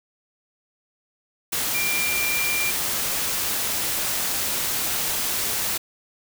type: tone in noise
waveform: sine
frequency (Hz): 2378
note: D7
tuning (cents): +21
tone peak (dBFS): -24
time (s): 1.74-2.71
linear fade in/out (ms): 10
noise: white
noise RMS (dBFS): -25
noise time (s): 1.52-5.78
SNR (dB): -2
effects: none